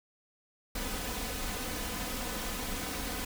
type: noise with comb filter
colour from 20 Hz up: pink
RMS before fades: -36 dBFS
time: 0.75-3.25 s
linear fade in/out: 5 ms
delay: 4 ms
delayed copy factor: +0.6
effects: none